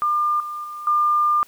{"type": "tone with level steps", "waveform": "sine", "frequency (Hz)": 1200, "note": "D6", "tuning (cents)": 37, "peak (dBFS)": [-17, -27, -30, -15], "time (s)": [0.02, 1.43], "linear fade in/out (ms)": 0, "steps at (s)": [0.4, 0.64, 0.87], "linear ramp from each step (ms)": 2, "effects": ["white hiss -52 dBFS RMS until 1.47 s"]}